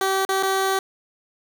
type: tone with dropouts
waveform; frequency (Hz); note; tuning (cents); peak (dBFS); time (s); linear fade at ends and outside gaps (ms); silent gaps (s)
15% pulse; 385.1; G4; -31; -13; 0.01-0.79; 2; 0.251-0.29 / 0.427-0.432
effects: none